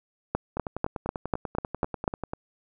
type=two click trains; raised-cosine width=1 ms; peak=-17 / -10 dBFS; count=19 / 8; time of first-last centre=0.57-2.335 / 0.35-2.078 s; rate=10.2 / 4.05 Hz; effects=none